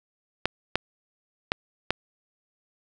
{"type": "clicks", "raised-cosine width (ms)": 0.3, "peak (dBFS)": -6, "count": 4, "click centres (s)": [0.456, 0.756, 1.519, 1.906], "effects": []}